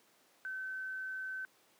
sine tone, 1531 Hz, G6, 41 cents flat, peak -38 dBFS, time 0.45-1.45 s, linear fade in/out 0 ms, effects pink hiss -67 dBFS RMS until 1.79 s + high-pass 300 Hz 12 dB/octave

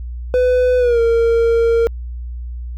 triangle tone with pitch glide, 501 to 462.1 Hz, B4 to A#4, +25 to -15 cents, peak -9 dBFS, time 0.34-1.87 s, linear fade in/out 0 ms, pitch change -140 cents, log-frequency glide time 0.78-1 s, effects added 60 Hz sine -24 dBFS peak until 2.77 s

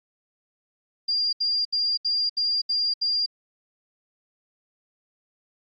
sine tone bursts, 4795 Hz, D8, 35 cents sharp, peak -21 dBFS, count 7, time 1.08-3.262 s, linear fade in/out 10 ms, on 250 ms, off 72 ms, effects AAC 48 kbps

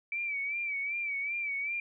sine tone with vibrato, 2304 Hz, D7, 34 cents flat, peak -31 dBFS, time 0.12-1.8 s, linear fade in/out 2 ms, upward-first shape sine, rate 2.6 Hz, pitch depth 68 cents each way, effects none

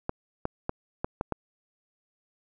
clicks, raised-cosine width 1 ms, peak -14 dBFS, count 6, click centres 0.094 / 0.454 / 0.694 / 1.045 / 1.211 / 1.323 s, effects none

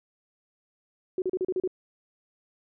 sine tone bursts, 370 Hz, F#4, in tune, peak -24 dBFS, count 7, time 1.18-1.676 s, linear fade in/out 2 ms, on 40 ms, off 36 ms, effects none

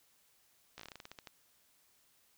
slowing click train, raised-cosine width 0.2 ms, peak -30 dBFS, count 13, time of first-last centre 0.78-1.272 s, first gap 15 ms, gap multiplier 1.17, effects white hiss -70 dBFS RMS until 2.37 s

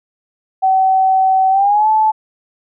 sine tone with pitch glide, 761 to 869.1 Hz, F#5 to A5, +48 to -22 cents, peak -9 dBFS, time 0.62-2.12 s, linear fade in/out 20 ms, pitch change +230 cents, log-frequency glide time 1.5-1.88 s, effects none

